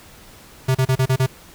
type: tone bursts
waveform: square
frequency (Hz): 130.81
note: C3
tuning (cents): 0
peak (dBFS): -15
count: 6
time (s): 0.68-1.265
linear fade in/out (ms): 10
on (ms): 70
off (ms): 33
effects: pink hiss -45 dBFS RMS until 1.54 s